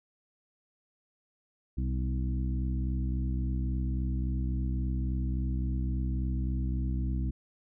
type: harmonic tone with a mistuned harmonic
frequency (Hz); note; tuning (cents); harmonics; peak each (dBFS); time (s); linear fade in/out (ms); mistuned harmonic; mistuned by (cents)
63.6; C2; -48; 1 / 2 / 3 / 4 / 5; -29 / -35 / -39 / -41 / -43; 1.77-7.31; 10; 3; +40
effects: none